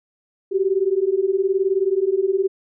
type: beating tone pair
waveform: sine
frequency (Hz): 374.4 / 393.4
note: F#4 / G4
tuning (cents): +20 / +6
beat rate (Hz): 19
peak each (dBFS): -20 / -19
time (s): 0.51-2.48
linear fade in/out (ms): 20
effects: none